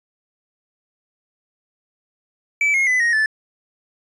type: tone with pitch steps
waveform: triangle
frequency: 2306 / 2152 / 2007 / 1873.1 / 1747.6 Hz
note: D7 / C7 / B6 / A#6 / A6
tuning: -32 / +48 / +27 / +8 / -12 cents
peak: -13 dBFS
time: 2.61-3.26 s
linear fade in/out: 2 ms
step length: 130 ms
effects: resampled to 24000 Hz